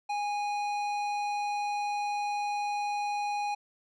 sine tone with tanh clipping, 824 Hz, G#5, 14 cents flat, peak -31 dBFS, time 0.09-3.55 s, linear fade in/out 10 ms, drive 14 dB, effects none

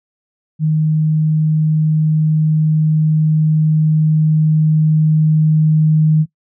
sine tone with level ramp, 155.56 Hz, D#3, in tune, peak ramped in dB -11 to -8 dBFS, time 0.59-6.26 s, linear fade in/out 50 ms, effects noise-tail reverb RT60 0.1 s tail -20 dB re dry

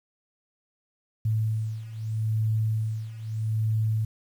sine beating tone pair, 109.3 / 110.09 Hz, A2 / A2, -11 / +1 cents, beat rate 0.79 Hz, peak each -29 / -26 dBFS, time 1.25-4.05 s, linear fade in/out 5 ms, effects 9-bit

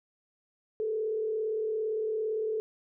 sine tone with frequency modulation, 436 Hz, A4, 16 cents flat, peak -28 dBFS, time 0.8-2.6 s, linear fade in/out 0 ms, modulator 37.6 Hz, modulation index 0.48, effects none

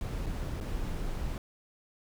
brown noise with dropouts, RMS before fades -34 dBFS, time 0.01-1.38 s, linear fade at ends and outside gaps 1 ms, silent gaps 0.261-0.265 / 0.603-0.61 s, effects none

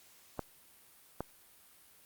clicks, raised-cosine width 1 ms, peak -21 dBFS, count 2, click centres 0.393 / 1.206 s, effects white hiss -61 dBFS RMS until 2.05 s + Opus 48 kbps

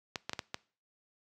clicks, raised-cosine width 0.2 ms, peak -17 dBFS, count 5, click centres 0.158 / 0.295 / 0.333 / 0.392 / 0.544 s, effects noise-tail reverb RT60 0.4 s tail -22 dB re dry + high-pass 80 Hz 12 dB/octave

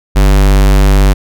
square tone, 49 Hz, G1, in tune, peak -5 dBFS, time 0.15-1.14 s, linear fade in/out 20 ms, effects none

